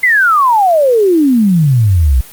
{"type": "exponential sweep", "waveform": "sine", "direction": "down", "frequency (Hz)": [2093, 59.6], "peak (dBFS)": -6, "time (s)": [0.03, 2.21], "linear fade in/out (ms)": 5, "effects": ["white hiss -35 dBFS RMS until 2.32 s", "Opus 32 kbps"]}